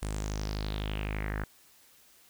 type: tone with low-pass filter sweep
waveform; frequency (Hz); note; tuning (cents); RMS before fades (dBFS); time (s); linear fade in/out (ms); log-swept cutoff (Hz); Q
sawtooth; 51.91; G#1; 0; -34; 0.02-1.44; 5; 9200 to 1600; 4.7
effects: white hiss -60 dBFS RMS until 2.29 s